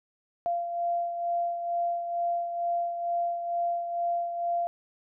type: beating tone pair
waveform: sine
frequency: 690 / 692.2 Hz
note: F5 / F5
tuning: -21 / -16 cents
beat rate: 2.2 Hz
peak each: -27 / -36 dBFS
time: 0.46-4.67 s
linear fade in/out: 0 ms
effects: none